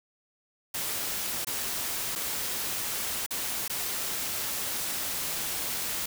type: noise with dropouts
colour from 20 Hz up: white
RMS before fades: -32 dBFS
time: 0.74-6.06 s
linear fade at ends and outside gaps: 5 ms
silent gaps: 1.448-1.469 / 2.154-2.158 / 3.264-3.307 / 3.68-3.697 s
effects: none